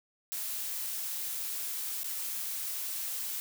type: noise with dropouts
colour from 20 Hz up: blue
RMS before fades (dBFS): -36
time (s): 0.32-3.4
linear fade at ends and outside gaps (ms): 0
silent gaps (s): 2.033-2.043
effects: none